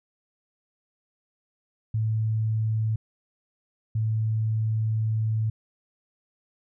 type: tone bursts at uneven times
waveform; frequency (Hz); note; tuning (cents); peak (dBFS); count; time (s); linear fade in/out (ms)
sine; 110; A2; 0; -22; 2; 1.94-2.96 / 3.95-5.5; 5
effects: none